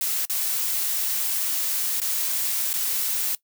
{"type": "noise with dropouts", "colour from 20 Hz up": "blue", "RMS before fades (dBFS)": -25, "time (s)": [0.01, 3.35], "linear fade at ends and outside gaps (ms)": 2, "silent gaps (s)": [[0.253, 0.297], [2.002, 2.016], [2.731, 2.738]], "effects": ["noise-tail reverb RT60 0.1 s tail -19 dB re dry"]}